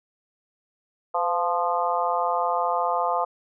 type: harmonic tone with a mistuned harmonic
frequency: 174.61 Hz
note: F3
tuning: in tune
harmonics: 3 / 4 / 5 / 6 / 7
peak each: -29 / -26 / -27 / -28 / -29 dBFS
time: 1.14-3.25 s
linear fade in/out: 10 ms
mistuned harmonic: 3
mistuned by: -45 cents
effects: none